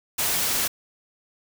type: noise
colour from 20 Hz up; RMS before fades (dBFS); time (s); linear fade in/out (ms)
white; -24; 0.18-0.68; 10
effects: none